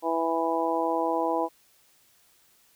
harmonic tone, 164.81 Hz, E3, in tune, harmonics 2 / 3 / 4 / 5 / 6, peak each -30 / -30 / -30 / -30 / -30 dBFS, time 0.02-1.49 s, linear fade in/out 50 ms, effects white hiss -62 dBFS RMS until 2.75 s

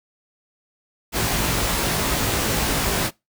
pink noise with comb filter, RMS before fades -22 dBFS, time 1.12-3.11 s, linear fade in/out 50 ms, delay 18 ms, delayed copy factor +0.7, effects noise-tail reverb RT60 0.2 s tail -22 dB re dry

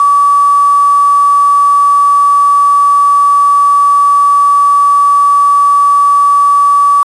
sine tone with quantisation, 1144 Hz, D6, 46 cents flat, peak -4 dBFS, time 0-7.03 s, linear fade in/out 2 ms, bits 4, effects resampled to 24000 Hz

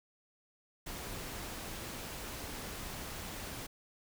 pink noise, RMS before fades -43 dBFS, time 0.86-3.67 s, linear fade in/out 10 ms, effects none

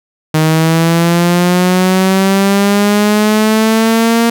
sawtooth linear sweep, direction up, 155.56 to 233.1 Hz, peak -4 dBFS, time 0.34-4.3 s, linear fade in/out 5 ms, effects none

